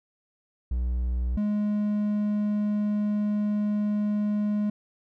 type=tone pair in turn; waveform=triangle; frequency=61.2 / 208.5 Hz; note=B1 / G#3; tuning=-15 / +7 cents; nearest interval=octave + major sixth; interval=2122 cents; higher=second; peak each=-22 / -21 dBFS; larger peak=second; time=0.71-1.37 / 1.37-4.7 s; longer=second; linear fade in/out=5 ms; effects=none